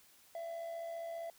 triangle tone with amplitude modulation, 670 Hz, E5, 28 cents sharp, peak -36 dBFS, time 0.35-1.3 s, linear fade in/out 2 ms, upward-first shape sine, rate 75 Hz, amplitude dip 45%, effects white hiss -64 dBFS RMS until 1.38 s

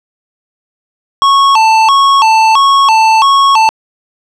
square tone with vibrato, 987.8 Hz, B5, in tune, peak -5 dBFS, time 1.22-3.69 s, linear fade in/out 0 ms, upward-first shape square, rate 1.5 Hz, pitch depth 190 cents each way, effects low-pass 5000 Hz 12 dB/octave

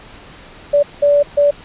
sine tone bursts at uneven times, 578 Hz, D5, 28 cents flat, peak -8 dBFS, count 3, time 0.73-0.83 / 1.02-1.23 / 1.37-1.51 s, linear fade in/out 10 ms, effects pink hiss -39 dBFS RMS until 1.64 s + resampled to 8000 Hz

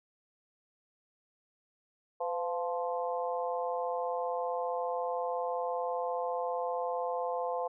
harmonic tone with a mistuned harmonic, 174.61 Hz, F3, in tune, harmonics 3 / 4 / 5 / 6, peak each -34 / -36 / -38 / -40 dBFS, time 2.2-7.68 s, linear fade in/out 10 ms, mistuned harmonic 3, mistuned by -51 cents, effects none

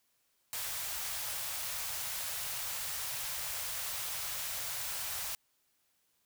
white band-stop noise, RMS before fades -38 dBFS, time 0.53-5.35 s, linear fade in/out 0 ms, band 140 to 560 Hz, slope 24 dB/octave, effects white hiss -75 dBFS RMS until 6.25 s

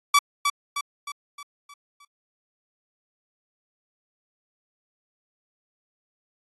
sawtooth tone with echo, 1148 Hz, D6, 40 cents flat, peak -10 dBFS, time 0.14-0.19 s, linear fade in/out 5 ms, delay 310 ms, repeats 6, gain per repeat -6 dB, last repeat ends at 2.05 s, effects AAC 32 kbps

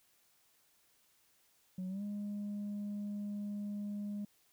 sine tone with pitch glide, 185 to 205.3 Hz, F#3 to G#3, 0 to -20 cents, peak -35 dBFS, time 1.78-4.25 s, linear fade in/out 5 ms, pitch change +180 cents, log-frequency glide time 1.88-2.03 s, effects tanh soft clip ceiling -36 dBFS + white hiss -71 dBFS RMS until 4.52 s

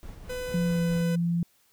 brown noise with tremolo, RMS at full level -40 dBFS, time 0.03-1.02 s, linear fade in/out 0 ms, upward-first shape sine, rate 4.6 Hz, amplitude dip 45%
45% pulse tone, 501 Hz, B4, 25 cents sharp, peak -32 dBFS, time 0.29-1.16 s, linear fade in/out 10 ms
sine tone with pitch glide, 174.61 to 170.72 Hz, F3 to F3, 0 to -39 cents, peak -23 dBFS, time 0.54-1.43 s, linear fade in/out 2 ms, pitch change -39 cents, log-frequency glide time 0.66-0.81 s
effects white hiss -65 dBFS RMS until 1.72 s

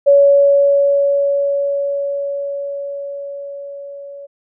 sine tone with level ramp, 563 Hz, C#5, 27 cents sharp, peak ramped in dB -5 to -30 dBFS, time 0.06-4.27 s, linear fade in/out 20 ms, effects none

